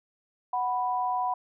sine tone pair together, 740.8 / 987.8 Hz, F#5 / B5, +2 / 0 cents, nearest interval perfect fourth, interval 498 cents, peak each -28 dBFS, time 0.53-1.34 s, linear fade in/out 5 ms, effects none

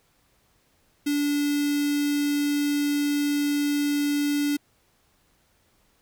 square tone with notch filter, 289.8 Hz, D4, 23 cents flat, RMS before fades -24 dBFS, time 1.06-4.57 s, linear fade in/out 10 ms, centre 940 Hz, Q 0.63, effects pink hiss -65 dBFS RMS until 6.01 s

